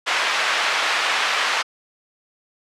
white band-pass noise, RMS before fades -21 dBFS, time 0.06-1.63 s, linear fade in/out 20 ms, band 840 to 2500 Hz, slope 12 dB/octave, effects low-pass 9000 Hz 12 dB/octave

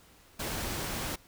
pink noise, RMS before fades -35 dBFS, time 0.39-1.16 s, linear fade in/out 10 ms, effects pink hiss -59 dBFS RMS until 1.27 s

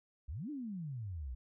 sine exponential two-way sweep, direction up then down, 57.9 to 311.1 to 57.9 Hz, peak -39 dBFS, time 0.28-1.35 s, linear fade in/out 10 ms, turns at 0.5 s, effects none

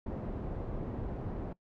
pink low-pass noise, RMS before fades -38 dBFS, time 0.06-1.53 s, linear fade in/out 5 ms, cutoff 580 Hz, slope 12 dB/octave, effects noise-tail reverb RT60 0.1 s tail -20 dB re dry

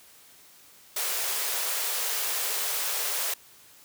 white high-pass noise, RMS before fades -29 dBFS, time 0.96-3.34 s, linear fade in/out 5 ms, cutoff 380 Hz, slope 96 dB/octave, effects white hiss -54 dBFS RMS until 3.84 s + high-pass 60 Hz 12 dB/octave

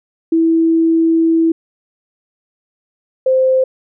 sine tone pair in turn, 327.5 / 520.9 Hz, E4 / C5, -11 / -8 cents, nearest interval minor sixth, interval 803 cents, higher second, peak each -9 dBFS, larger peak neither, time 0.32-1.52 / 3.26-3.64 s, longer first, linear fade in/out 5 ms, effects none

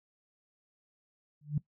sine tone with exponential growth, 148 Hz, D3, 14 cents sharp, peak -23 dBFS, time 1.41-1.58 s, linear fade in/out 5 ms, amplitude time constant 36 ms, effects noise-tail reverb RT60 0.1 s tail -18 dB re dry

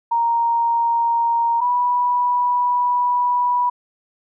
sine tone pair in turn, 932.3 / 979.3 Hz, A#5 / B5, 0 / -15 cents, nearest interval minor second, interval 85 cents, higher second, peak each -15 dBFS, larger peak neither, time 0.11-1.61 / 1.61-3.7 s, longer second, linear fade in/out 10 ms, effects none

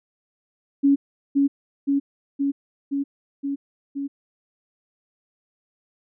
sine tone with echo, 279.4 Hz, C#4, 14 cents sharp, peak -13 dBFS, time 0.83-0.96 s, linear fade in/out 20 ms, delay 520 ms, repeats 6, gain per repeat -2 dB, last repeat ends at 4.08 s, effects none

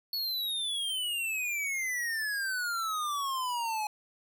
square exponential sweep, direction down, 4435 to 837 Hz, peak -31 dBFS, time 0.13-3.87 s, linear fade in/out 2 ms, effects none

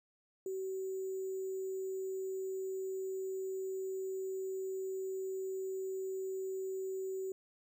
sine tone with sample-and-hold, 380 Hz, F#4, 46 cents sharp, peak -36 dBFS, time 0.46-7.32 s, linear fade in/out 2 ms, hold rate 7350 Hz, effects none

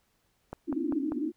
click train, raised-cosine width 1 ms, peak -23 dBFS, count 4, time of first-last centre 0.53-1.121 s, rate 5.08 Hz
pink band-pass noise, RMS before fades -31 dBFS, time 0.67-1.32 s, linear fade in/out 20 ms, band 250 to 340 Hz, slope 96 dB/octave
effects pink hiss -72 dBFS RMS until 1.36 s

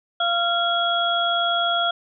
sine tone cluster, 688 / 1380 / 3326 Hz, F5 / F6 / G#7, -26 / -21 / +2 cents, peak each -23 dBFS, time 0.2-1.91 s, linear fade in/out 5 ms, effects none

